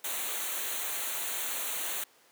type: band-stop noise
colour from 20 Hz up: white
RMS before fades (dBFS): -34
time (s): 0.04-2.04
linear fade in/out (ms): 5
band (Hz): 4300 to 6000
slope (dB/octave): 96
effects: pink hiss -61 dBFS RMS until 2.31 s + high-pass 400 Hz 12 dB/octave